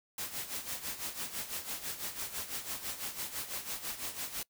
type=noise with tremolo; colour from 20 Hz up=white; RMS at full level=-37 dBFS; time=0.18-4.43 s; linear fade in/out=2 ms; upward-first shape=sine; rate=6 Hz; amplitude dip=70%; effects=noise-tail reverb RT60 0.1 s tail -23 dB re dry